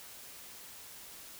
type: silence
effects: white hiss -50 dBFS RMS until 1.39 s